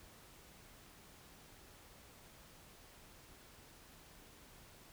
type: silence
effects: pink hiss -60 dBFS RMS until 4.92 s